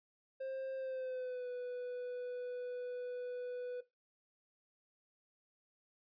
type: tone with pitch glide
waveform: triangle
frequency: 530 to 494.5 Hz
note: C5 to B4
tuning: +22 to +2 cents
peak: -37 dBFS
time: 0.4-3.81 s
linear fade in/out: 10 ms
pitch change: -120 cents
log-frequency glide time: 0.76-1.48 s
effects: noise-tail reverb RT60 0.2 s tail -17 dB re dry + resampled to 11025 Hz

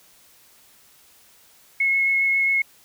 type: tone with vibrato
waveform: sine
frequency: 2178 Hz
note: C#7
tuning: 31 cents flat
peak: -17 dBFS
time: 1.8-2.62 s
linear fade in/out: 5 ms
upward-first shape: sine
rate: 7.4 Hz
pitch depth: 10 cents each way
effects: white hiss -54 dBFS RMS until 2.84 s

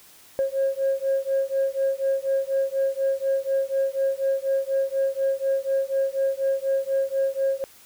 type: beating tone pair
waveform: sine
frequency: 539 / 543.1 Hz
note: C#5 / C#5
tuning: -49 / -36 cents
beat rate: 4.1 Hz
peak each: -23 dBFS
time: 0.39-7.64 s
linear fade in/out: 0 ms
effects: tanh soft clip ceiling -16 dBFS + white hiss -51 dBFS RMS until 7.85 s

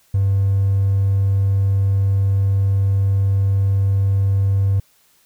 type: tone with hard clipping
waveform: triangle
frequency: 98 Hz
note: G2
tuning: in tune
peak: -14 dBFS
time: 0.14-4.8 s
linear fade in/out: 5 ms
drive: 4 dB
effects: white hiss -57 dBFS RMS until 5.25 s

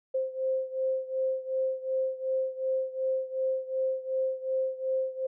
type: beating tone pair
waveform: sine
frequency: 523.3 / 526 Hz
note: C5 / C5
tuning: 0 / +9 cents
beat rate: 2.7 Hz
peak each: -29 / -32 dBFS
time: 0.14-5.27 s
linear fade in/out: 10 ms
effects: none

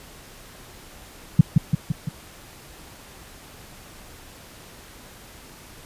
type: tone with echo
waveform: sine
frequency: 153.6 Hz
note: D#3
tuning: 22 cents flat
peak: -5 dBFS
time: 1.39-1.41 s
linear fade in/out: 5 ms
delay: 170 ms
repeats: 4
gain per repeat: -4 dB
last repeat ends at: 2.09 s
effects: pink hiss -45 dBFS RMS until 5.85 s + resampled to 32000 Hz

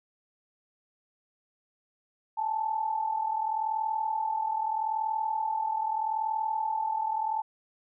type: tone pair together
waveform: sine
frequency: 842.2 / 883 Hz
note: G#5 / A5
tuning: +24 / +6 cents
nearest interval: minor second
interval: 82 cents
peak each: -33 / -28 dBFS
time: 2.37-7.42 s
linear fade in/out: 10 ms
effects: none

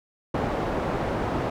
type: low-pass noise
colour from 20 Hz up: white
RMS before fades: -27 dBFS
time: 0.34-1.5 s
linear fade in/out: 5 ms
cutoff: 710 Hz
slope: 12 dB/octave
effects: none

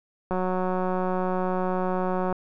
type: click train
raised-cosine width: 1 ms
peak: -14 dBFS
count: 372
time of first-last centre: 0.31-2.326 s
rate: 184 Hz
effects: none

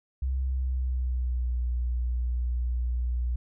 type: tone with pitch glide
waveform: sine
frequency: 65.41 to 60.68 Hz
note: C2 to B1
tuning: 0 to -30 cents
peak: -25 dBFS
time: 0.22-3.36 s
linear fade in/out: 5 ms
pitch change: -130 cents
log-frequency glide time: 0.41-1.58 s
effects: none

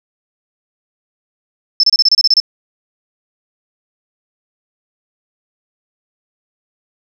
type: tone bursts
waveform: sine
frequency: 5274 Hz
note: E8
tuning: in tune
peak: -6 dBFS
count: 10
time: 1.8-2.401 s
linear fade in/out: 2 ms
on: 34 ms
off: 29 ms
effects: 7-bit

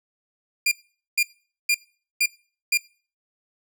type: tone bursts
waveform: sawtooth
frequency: 2400 Hz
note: D7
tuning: 37 cents sharp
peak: -14 dBFS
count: 5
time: 0.66-2.775 s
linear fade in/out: 5 ms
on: 55 ms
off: 460 ms
effects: noise-tail reverb RT60 0.4 s tail -21 dB re dry

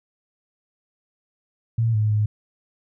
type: tone with pitch steps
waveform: sine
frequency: 114.5 / 107.2 / 106 Hz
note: A#2 / A2 / G#2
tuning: -31 / -45 / +36 cents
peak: -17 dBFS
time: 1.78-2.26 s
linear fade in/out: 5 ms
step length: 160 ms
effects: none

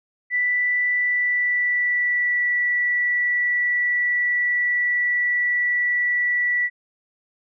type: tone with pitch glide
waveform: sine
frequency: 1975.5 to 1955.1 Hz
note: B6 to B6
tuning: 0 to -18 cents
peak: -18 dBFS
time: 0.3-6.7 s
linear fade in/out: 50 ms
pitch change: -18 cents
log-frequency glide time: 0.93-2.44 s
effects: none

